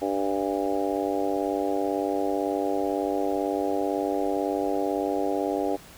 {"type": "harmonic tone with a mistuned harmonic", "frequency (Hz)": 98, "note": "G2", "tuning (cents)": 0, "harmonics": [3, 4, 5, 6, 7, 8], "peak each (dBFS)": [-29, -30, -31, -32, -32, -33], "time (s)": [0.01, 5.77], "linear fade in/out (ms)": 20, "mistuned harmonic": 8, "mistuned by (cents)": 64, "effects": ["pink hiss -48 dBFS RMS until 5.97 s"]}